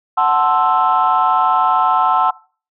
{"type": "chord", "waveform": "sine", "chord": "F# half-diminished seventh", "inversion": "none", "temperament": "equal", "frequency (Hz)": [740, 880, 1046.5, 1318.5], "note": ["F#5", "A5", "C6", "E6"], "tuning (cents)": [0, 0, 0, 0], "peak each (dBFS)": -16, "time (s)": [0.17, 2.31], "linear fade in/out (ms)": 10, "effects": ["noise-tail reverb RT60 0.4 s tail -22 dB re dry", "tanh soft clip ceiling -4 dBFS"]}